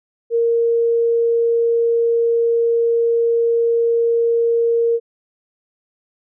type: tone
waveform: sine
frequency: 464.9 Hz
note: A#4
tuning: 5 cents flat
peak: -13 dBFS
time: 0.3-5 s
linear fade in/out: 50 ms
effects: none